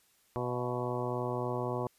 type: harmonic tone with a mistuned harmonic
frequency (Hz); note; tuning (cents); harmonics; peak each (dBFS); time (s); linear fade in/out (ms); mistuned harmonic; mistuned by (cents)
123.47; B2; 0; 1 / 2 / 3 / 4 / 5 / 6 / 7 / 8 / 9; -37 / -41 / -37 / -39 / -40 / -43 / -42 / -42 / -44; 0.36-1.87; 0; 6; -61
effects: white hiss -68 dBFS RMS until 1.98 s + resampled to 32000 Hz